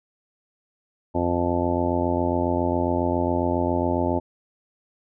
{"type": "harmonic tone", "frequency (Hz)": 87.31, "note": "F2", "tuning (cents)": 0, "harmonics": [1, 2, 3, 4, 5, 6, 7, 8, 9, 10], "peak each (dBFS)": [-28, -33, -26, -27, -35, -31, -28, -35, -37, -29], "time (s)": [1.14, 4.2], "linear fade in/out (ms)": 20, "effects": []}